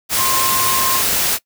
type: tone in noise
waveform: sine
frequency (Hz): 1058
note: C6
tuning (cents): +19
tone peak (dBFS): -19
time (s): 0.16-1.02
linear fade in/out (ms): 50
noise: white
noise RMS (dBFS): -17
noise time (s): 0.09-1.39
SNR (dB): -5
effects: noise-tail reverb RT60 0.1 s tail -22 dB re dry